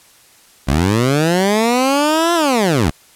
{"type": "linear two-way sweep", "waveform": "15% pulse", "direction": "up then down", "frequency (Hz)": [62.1, 347.8, 62.1], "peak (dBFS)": -6, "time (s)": [0.67, 2.91], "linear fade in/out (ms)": 20, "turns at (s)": 2.34, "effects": ["white hiss -48 dBFS RMS until 3.15 s", "low-pass 12000 Hz 12 dB/octave"]}